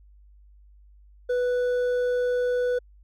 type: tone with hard clipping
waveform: triangle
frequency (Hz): 493.9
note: B4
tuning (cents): 0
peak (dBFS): -23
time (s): 1.29-2.79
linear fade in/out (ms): 10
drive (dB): 8
effects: added 50 Hz sine -50 dBFS peak until 3.03 s